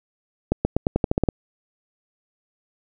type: accelerating click train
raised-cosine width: 2 ms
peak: -5 dBFS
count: 10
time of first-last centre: 0.52-1.288 s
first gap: 130 ms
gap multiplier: 0.89
effects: none